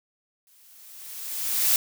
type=noise with exponential growth; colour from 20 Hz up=blue; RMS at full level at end=-19 dBFS; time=0.47-1.76 s; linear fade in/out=1 ms; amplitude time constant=280 ms; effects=none